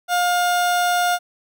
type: tone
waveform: 30% pulse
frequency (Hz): 710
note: F5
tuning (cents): +28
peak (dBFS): -14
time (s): 0.08-1.19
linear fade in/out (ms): 50
effects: none